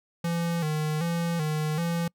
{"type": "tone with vibrato", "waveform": "square", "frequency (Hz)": 161.3, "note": "E3", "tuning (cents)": -37, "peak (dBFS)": -26, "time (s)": [0.24, 2.08], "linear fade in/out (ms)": 5, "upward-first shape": "square", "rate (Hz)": 1.3, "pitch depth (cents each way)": 85, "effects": ["noise-tail reverb RT60 0.1 s tail -26 dB re dry"]}